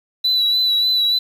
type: tone with vibrato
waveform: sine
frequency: 3958 Hz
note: B7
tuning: 3 cents sharp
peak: -12 dBFS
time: 0.24-1.19 s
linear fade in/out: 10 ms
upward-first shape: sine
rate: 3.4 Hz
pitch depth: 30 cents each way
effects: tanh soft clip ceiling -12 dBFS + 7-bit